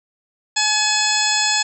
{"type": "harmonic tone", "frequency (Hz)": 851, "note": "G#5", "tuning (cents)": 42, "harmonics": [1, 2, 3, 4, 5, 6, 8, 9], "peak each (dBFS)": [-24, -24, -24, -24, -24, -24, -24, -24], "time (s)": [0.56, 1.63], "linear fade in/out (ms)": 10, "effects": []}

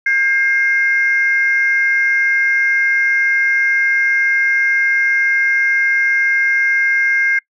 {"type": "tone pair together", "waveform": "sine", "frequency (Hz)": [1607, 2121], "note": ["G6", "C7"], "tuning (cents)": [43, 23], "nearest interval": "perfect fourth", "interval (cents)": 480, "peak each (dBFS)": -14, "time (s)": [0.06, 7.39], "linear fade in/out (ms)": 5, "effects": ["noise-tail reverb RT60 0.1 s tail -24 dB re dry", "tanh soft clip ceiling -4 dBFS"]}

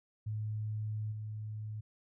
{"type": "tone with level steps", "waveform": "sine", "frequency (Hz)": 107.4, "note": "A2", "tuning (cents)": -41, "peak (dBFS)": [-34, -38], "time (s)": [0.26, 1.81], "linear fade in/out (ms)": 10, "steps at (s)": 1.11, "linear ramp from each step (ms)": 20, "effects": []}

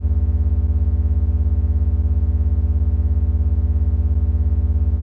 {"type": "beating tone pair", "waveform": "triangle", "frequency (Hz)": [65.41, 82.41], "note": ["C2", "E2"], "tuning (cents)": [0, 0], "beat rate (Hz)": 17, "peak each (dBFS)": -15, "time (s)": [0, 5.02], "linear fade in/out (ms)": 50, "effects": []}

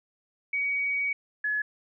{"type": "tone pair in turn", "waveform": "sine", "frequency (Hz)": [2257, 1700.6], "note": ["C#7", "G#6"], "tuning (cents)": [31, 41], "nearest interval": "perfect fourth", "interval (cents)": 490, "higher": "first", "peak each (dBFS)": [-25, -25], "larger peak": "neither", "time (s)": [[0.53, 1.13], [1.44, 1.62]], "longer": "first", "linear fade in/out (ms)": 5, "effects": []}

